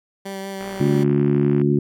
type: tone with vibrato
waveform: 15% pulse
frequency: 194.5 Hz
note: G3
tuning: 13 cents flat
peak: -22 dBFS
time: 0.25-1.04 s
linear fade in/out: 10 ms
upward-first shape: sine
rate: 5.3 Hz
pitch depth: 13 cents each way
type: click train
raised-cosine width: 0.5 ms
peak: -20 dBFS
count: 61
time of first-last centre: 0.61-1.615 s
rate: 59.7 Hz
type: harmonic tone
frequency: 72 Hz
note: D2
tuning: 34 cents flat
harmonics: 2 / 3 / 4 / 5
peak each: -19 / -21 / -22 / -20 dBFS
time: 0.8-1.79 s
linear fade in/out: 5 ms
effects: none